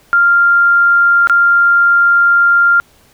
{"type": "tone with dropouts", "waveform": "sine", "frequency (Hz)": 1394, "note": "F6", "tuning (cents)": -4, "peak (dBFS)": -6, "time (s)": [0.13, 2.8], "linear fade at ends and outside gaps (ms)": 0, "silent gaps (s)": [1.272, 1.297], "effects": ["pink hiss -49 dBFS RMS until 3.13 s"]}